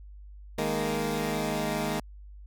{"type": "chord", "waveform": "15% pulse", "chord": "D# suspended fourth", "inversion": "none", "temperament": "equal", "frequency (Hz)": [155.56, 207.7, 233.1], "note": ["D#3", "G#3", "A#3"], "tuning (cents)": [0, 0, 0], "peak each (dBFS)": [-26, -25, -25], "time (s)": [0.58, 2], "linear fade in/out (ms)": 5, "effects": ["added 50 Hz sine -43 dBFS peak until 2.46 s", "MP3 96 kbps"]}